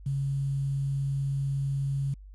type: tone with quantisation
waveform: sine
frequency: 137.9 Hz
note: C#3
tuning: 9 cents flat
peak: -26 dBFS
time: 0.06-2.14 s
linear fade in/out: 5 ms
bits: 9
effects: added 49 Hz sine -44 dBFS peak until 2.34 s + resampled to 24000 Hz